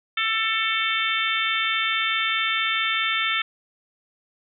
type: harmonic tone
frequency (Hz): 444.6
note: A4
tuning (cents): +18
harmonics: 3 / 4 / 5 / 6 / 7 / 8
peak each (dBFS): -27 / -29 / -26 / -30 / -30 / -28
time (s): 0.17-3.42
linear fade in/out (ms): 5
effects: none

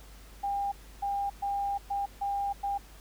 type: tone bursts at uneven times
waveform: sine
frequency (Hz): 801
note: G5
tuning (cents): +37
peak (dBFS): -28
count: 6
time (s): 0.43-0.72 / 1.02-1.3 / 1.42-1.78 / 1.9-2.06 / 2.21-2.53 / 2.63-2.78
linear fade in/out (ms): 10
effects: added 50 Hz sine -49 dBFS peak until 3 s + pink hiss -55 dBFS RMS until 3 s

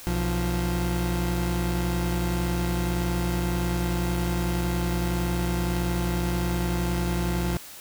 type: tone pair together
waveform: 30% pulse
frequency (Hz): 61.8 / 174.69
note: B1 / F3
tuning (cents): +2 / +1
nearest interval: octave + tritone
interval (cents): 1799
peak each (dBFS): -24 / -24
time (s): 0.07-7.57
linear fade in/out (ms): 0
effects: white hiss -43 dBFS RMS until 7.8 s

